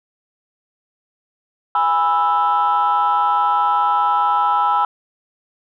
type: chord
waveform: sine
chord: E major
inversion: first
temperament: just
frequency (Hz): 824.1 / 988.9 / 1318.5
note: G#5 / B5 / E6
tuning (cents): -14 / +2 / 0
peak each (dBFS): -17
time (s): 1.75-4.85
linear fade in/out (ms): 2
effects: tanh soft clip ceiling -8 dBFS